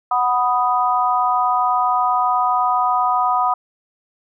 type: chord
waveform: sine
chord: B major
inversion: second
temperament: equal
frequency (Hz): 740 / 987.8 / 1244.5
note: F#5 / B5 / D#6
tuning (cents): 0 / 0 / 0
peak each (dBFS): -19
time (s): 0.11-3.54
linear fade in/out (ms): 5
effects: none